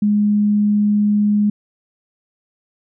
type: tone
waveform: sine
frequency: 207.7 Hz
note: G#3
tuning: in tune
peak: -12 dBFS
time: 0.02-1.5 s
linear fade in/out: 5 ms
effects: none